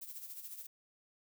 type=noise with tremolo; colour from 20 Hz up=violet; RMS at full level=-45 dBFS; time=0.01-0.67 s; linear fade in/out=10 ms; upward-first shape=sine; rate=14 Hz; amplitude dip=60%; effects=none